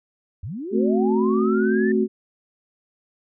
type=linear sweep; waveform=sine; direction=up; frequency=72.8 to 1804 Hz; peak=-28 dBFS; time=0.43-1.92 s; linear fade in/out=5 ms
type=chord; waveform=sine; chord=F# diminished; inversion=first; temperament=equal with one note detuned; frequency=220 / 261.6 / 371.3 Hz; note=A3 / C4 / F#4; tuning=0 / 0 / +6 cents; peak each=-20 / -25 / -20 dBFS; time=0.71-2.08 s; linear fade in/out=50 ms
effects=none